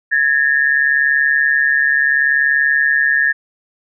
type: tone pair together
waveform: sine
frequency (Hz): 1669 / 1809.7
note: G#6 / A6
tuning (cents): +8 / +48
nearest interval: minor second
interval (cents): 140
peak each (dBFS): -14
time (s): 0.11-3.33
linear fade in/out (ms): 20
effects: none